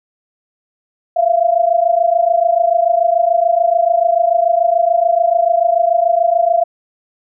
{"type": "tone pair together", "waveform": "sine", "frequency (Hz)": [669, 695.9], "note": ["E5", "F5"], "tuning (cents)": [25, -6], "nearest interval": "minor second", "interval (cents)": 69, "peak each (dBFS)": -13, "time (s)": [1.16, 6.64], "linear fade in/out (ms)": 10, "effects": []}